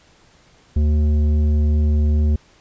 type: tone with tanh clipping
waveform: sine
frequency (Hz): 75.2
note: D2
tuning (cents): +42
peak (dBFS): -15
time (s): 0.76-2.36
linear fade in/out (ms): 5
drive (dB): 10
effects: pink hiss -53 dBFS RMS until 2.6 s + resampled to 16000 Hz